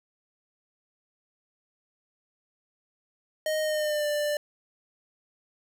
square tone with pitch glide, 621 to 591.9 Hz, D#5 to D5, -3 to +13 cents, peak -26 dBFS, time 3.46-4.37 s, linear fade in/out 2 ms, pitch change -84 cents, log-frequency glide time 3.61-4.07 s, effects none

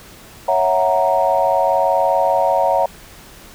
sine chord, F# dominant seventh, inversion second, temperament equal, 554.4 / 659.3 / 740 / 932.3 Hz, C#5 / E5 / F#5 / A#5, 0 / 0 / 0 / 0 cents, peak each -18 dBFS, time 0.48-2.86 s, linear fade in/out 5 ms, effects tanh soft clip ceiling -2 dBFS + pink hiss -41 dBFS RMS until 3.54 s

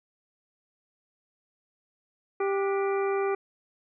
harmonic tone with a mistuned harmonic, 393.9 Hz, G4, 8 cents sharp, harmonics 1 / 2 / 3 / 4 / 5 / 6, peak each -25 / -34 / -35 / -41 / -42 / -41 dBFS, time 2.4-3.35 s, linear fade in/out 5 ms, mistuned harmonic 4, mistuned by -130 cents, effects none

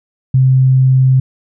sine tone, 130.81 Hz, C3, in tune, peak -6 dBFS, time 0.34-1.2 s, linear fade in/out 5 ms, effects none

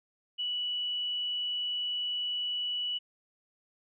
sine tone, 2950 Hz, F#7, 6 cents flat, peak -30 dBFS, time 0.38-2.99 s, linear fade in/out 20 ms, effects none

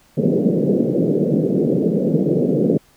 pink band-pass noise, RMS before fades -17 dBFS, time 0.17-2.78 s, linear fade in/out 10 ms, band 150 to 520 Hz, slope 48 dB/octave, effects pink hiss -54 dBFS RMS until 2.96 s

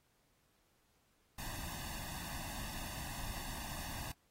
pink noise with comb filter, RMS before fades -44 dBFS, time 1.38-4.12 s, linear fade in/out 5 ms, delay 1.1 ms, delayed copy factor +0.85, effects pink hiss -75 dBFS RMS until 4.3 s + AAC 48 kbps

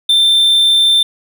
triangle tone, 3567 Hz, A7, 23 cents sharp, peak -6 dBFS, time 0.09-1.03 s, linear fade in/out 5 ms, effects none

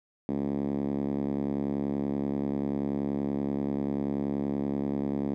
5% pulse tone with band-pass filter, 70.4 Hz, C#2, 27 cents sharp, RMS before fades -30 dBFS, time 0.29-5.34 s, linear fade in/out 0 ms, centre 240 Hz, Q 2.4, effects none

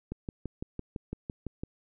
click train, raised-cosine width 3 ms, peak -22 dBFS, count 10, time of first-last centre 0.12-1.635 s, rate 5.94 Hz, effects none

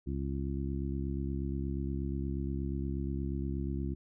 harmonic tone, 68.4 Hz, C#2, 23 cents flat, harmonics 1 / 2 / 3 / 4 / 5, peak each -35 / -38 / -40 / -41 / -42 dBFS, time 0.06-3.95 s, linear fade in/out 20 ms, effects none

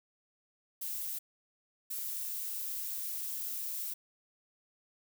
violet noise bursts at uneven times, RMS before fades -38 dBFS, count 2, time 0.81-1.19 / 1.9-3.94 s, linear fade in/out 10 ms, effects none

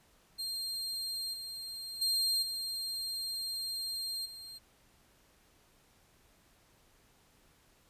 40% pulse tone with level steps, 4195 Hz, C8, 4 cents sharp, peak -34 / -39 / -27 / -34 / -44 dBFS, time 0.38-4.59 s, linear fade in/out 20 ms, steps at 1.33 / 2.01 / 2.42 / 4.25 s, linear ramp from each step 10 ms, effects pink hiss -66 dBFS RMS until 7.89 s + resampled to 32000 Hz

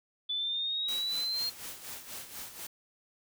sine exponential sweep, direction up, 3472 to 4237 Hz, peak -30 dBFS, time 0.29-1.5 s, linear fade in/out 10 ms
white noise with tremolo, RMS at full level -41 dBFS, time 0.88-2.67 s, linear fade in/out 5 ms, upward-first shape sine, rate 4.1 Hz, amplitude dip 65%
effects none

